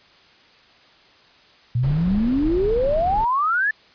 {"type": "exponential sweep", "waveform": "sine", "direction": "up", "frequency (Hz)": [115.6, 1773], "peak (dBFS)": -17, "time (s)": [1.75, 3.71], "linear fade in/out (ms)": 5}
{"type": "noise", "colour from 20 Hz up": "brown", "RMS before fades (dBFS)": -28, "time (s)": [1.83, 3.25], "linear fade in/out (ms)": 5}
{"effects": ["white hiss -52 dBFS RMS until 3.94 s", "resampled to 11025 Hz"]}